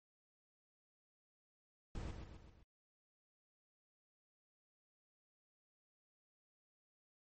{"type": "noise with echo", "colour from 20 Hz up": "brown", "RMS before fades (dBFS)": -44, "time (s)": [1.95, 2.11], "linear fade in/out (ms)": 2, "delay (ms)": 130, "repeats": 4, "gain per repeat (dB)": -5, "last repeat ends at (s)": 2.63, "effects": ["MP3 32 kbps"]}